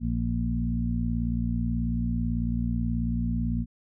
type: harmonic tone with a mistuned harmonic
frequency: 58.27 Hz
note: A#1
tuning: in tune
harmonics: 1 / 2 / 3 / 4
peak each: -29 / -31 / -32 / -29 dBFS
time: 0-3.66 s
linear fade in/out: 50 ms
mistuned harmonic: 1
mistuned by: -23 cents
effects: none